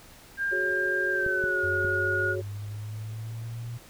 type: tone with pitch glide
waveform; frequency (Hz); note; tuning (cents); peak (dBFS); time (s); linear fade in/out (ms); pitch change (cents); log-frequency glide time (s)
sine; 1600 to 1442; G6 to F#6; +35 to -45; -25; 0.37-2.36; 50; -180; 1.1-1.6
type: chord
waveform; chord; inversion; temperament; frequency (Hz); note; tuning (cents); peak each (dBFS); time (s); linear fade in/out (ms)
sine; F# suspended second; none; just; 370 / 416.2 / 555; F#4 / G#4 / C#5; 0 / +4 / +2; -31 / -36 / -35; 0.51-2.42; 20
type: clicks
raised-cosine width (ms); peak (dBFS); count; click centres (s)
5; -26; 3; 1.264 / 1.44 / 1.848
type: exponential sweep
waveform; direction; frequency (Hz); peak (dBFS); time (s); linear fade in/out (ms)
sine; up; 91 to 119.2; -33; 1.63-3.78; 10
effects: pink hiss -51 dBFS RMS until 3.89 s